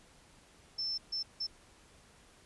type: tone bursts at uneven times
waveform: sine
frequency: 5320 Hz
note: E8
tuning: 15 cents sharp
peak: -33 dBFS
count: 3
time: 0.78-0.98 / 1.12-1.23 / 1.4-1.47 s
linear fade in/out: 10 ms
effects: pink hiss -61 dBFS RMS until 2.45 s + resampled to 24000 Hz